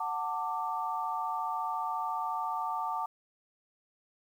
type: chord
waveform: sine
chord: D major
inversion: first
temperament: equal with one note detuned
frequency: 740 / 894.3 / 1174.7 Hz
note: F#5 / A5 / D6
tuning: 0 / +28 / 0 cents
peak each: -37 / -34 / -35 dBFS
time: 0-3.06 s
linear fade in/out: 5 ms
effects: 10-bit